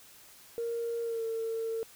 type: tone with pitch glide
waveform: sine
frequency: 466.1 to 451.8 Hz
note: A#4 to A4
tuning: 0 to +46 cents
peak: -30 dBFS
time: 0.58-1.83 s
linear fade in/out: 0 ms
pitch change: -54 cents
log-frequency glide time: 1.02-1.24 s
effects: tanh soft clip ceiling -26 dBFS + white hiss -55 dBFS RMS until 1.95 s